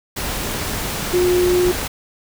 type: tone in noise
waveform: sine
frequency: 358.6 Hz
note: F4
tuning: 46 cents sharp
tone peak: -13 dBFS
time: 1.13-1.72 s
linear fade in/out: 10 ms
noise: pink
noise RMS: -24 dBFS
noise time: 0.16-1.88 s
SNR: +8 dB
effects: none